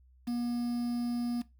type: tone with quantisation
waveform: triangle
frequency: 240 Hz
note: B3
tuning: 49 cents flat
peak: -28 dBFS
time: 0.27-1.42 s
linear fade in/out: 10 ms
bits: 8
effects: noise-tail reverb RT60 0.2 s tail -17 dB re dry + added 63 Hz sine -58 dBFS peak until 1.59 s